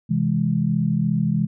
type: chord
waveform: sine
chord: C augmented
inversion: none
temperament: equal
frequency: 130.81 / 164.81 / 207.7 Hz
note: C3 / E3 / G#3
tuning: 0 / 0 / 0 cents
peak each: -24 / -21 / -22 dBFS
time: 0.09-1.47 s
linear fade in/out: 20 ms
effects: none